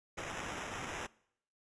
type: noise with sample-and-hold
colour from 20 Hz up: white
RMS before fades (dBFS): -42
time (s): 0.17-1.07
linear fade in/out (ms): 10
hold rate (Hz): 4410
effects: noise-tail reverb RT60 0.7 s tail -23 dB re dry + resampled to 22050 Hz